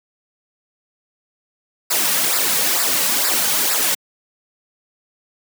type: noise with flanger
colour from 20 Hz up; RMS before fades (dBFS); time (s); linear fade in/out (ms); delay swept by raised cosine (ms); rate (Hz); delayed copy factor
white; -18; 1.9-3.95; 10; 0.31 to 3.01; 2.2; -0.75
effects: high-pass 200 Hz 12 dB/octave